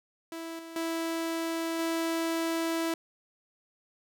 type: tone with level steps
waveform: sawtooth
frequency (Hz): 329.2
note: E4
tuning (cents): -2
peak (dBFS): -33 / -38 / -26 / -24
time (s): 0.32-2.94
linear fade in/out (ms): 2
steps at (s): 0.59 / 0.76 / 1.79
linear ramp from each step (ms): 2
effects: none